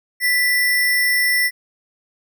sine tone with sample-and-hold, 1975.5 Hz, B6, in tune, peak -14 dBFS, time 0.2-1.51 s, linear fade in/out 50 ms, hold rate 7350 Hz, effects none

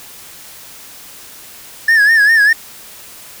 triangle tone with vibrato, 1741 Hz, A6, 19 cents flat, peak -5 dBFS, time 1.88-2.53 s, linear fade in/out 5 ms, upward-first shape sine, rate 5 Hz, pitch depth 100 cents each way, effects white hiss -36 dBFS RMS until 3.4 s

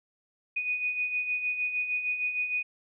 sine beating tone pair, 2475 / 2481.5 Hz, D#7 / D#7, -10 / -5 cents, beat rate 6.5 Hz, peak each -36 / -28 dBFS, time 0.56-2.63 s, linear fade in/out 10 ms, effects none

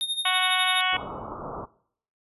square tone with tremolo, 3685 Hz, A#7, 21 cents flat, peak -24 dBFS, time 0.01-0.81 s, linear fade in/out 0 ms, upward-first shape sine, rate 12 Hz, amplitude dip 75%
harmonic tone, 370 Hz, F#4, in tune, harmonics 2 / 3 / 4 / 5 / 6 / 7 / 8 / 9, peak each -29 / -28 / -30 / -34 / -29 / -34 / -29 / -32 dBFS, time 0.25-0.97 s, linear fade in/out 5 ms
white low-pass noise, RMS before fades -36 dBFS, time 0.92-1.66 s, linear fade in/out 20 ms, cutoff 1300 Hz, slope 96 dB/octave
effects noise-tail reverb RT60 0.6 s tail -20 dB re dry + resampled to 32000 Hz

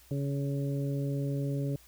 harmonic tone, 140 Hz, C#3, 18 cents sharp, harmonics 1 / 2 / 3 / 4, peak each -30 / -36 / -40 / -42 dBFS, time 0.11-1.76 s, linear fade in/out 2 ms, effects added 60 Hz sine -60 dBFS peak until 1.87 s + white hiss -59 dBFS RMS until 1.87 s

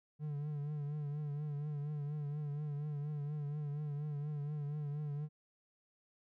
triangle tone with vibrato, 147.3 Hz, D3, 6 cents sharp, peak -35 dBFS, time 0.19-5.29 s, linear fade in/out 50 ms, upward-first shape triangle, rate 4.2 Hz, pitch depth 63 cents each way, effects none

